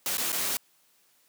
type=noise with dropouts; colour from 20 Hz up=white; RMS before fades=-29 dBFS; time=0.06-0.57 s; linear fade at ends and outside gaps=1 ms; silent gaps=0.171-0.181 / 0.32-0.327 s; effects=white hiss -65 dBFS RMS until 1.28 s + high-pass 150 Hz 12 dB/octave